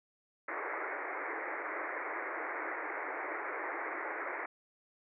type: band-pass noise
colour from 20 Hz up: white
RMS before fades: -39 dBFS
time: 0.48-4.46 s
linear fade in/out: 5 ms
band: 300 to 2200 Hz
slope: 96 dB/octave
effects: none